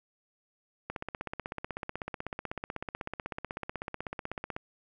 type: click train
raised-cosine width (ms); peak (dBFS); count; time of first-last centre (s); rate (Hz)
0.5; -20; 60; 0.9-4.565; 16.1
effects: none